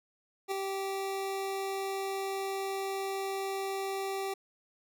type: tone with ADSR envelope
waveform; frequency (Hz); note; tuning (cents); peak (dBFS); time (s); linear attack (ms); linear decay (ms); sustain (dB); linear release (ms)
25% pulse; 389.1; G4; -13; -25; 0.48-4.34; 37; 3; -4; 7
effects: none